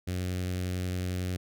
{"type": "tone with notch filter", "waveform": "sawtooth", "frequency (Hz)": 91.1, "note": "F#2", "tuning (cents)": -26, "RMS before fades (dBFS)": -32, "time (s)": [0.07, 1.37], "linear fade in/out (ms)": 10, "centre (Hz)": 960, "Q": 0.84, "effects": []}